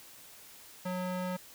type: tone with band-pass filter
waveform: square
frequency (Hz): 182.3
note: F#3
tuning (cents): -25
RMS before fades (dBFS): -35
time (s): 0.85-1.37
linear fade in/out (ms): 10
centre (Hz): 730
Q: 0.52
effects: white hiss -53 dBFS RMS until 1.54 s